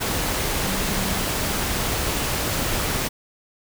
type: tone in noise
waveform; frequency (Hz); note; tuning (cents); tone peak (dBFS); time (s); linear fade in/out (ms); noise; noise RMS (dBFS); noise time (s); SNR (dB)
sine; 191.1; G3; -44; -31; 0.62-1.24; 20; pink; -24; 0-3.09; -10
effects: none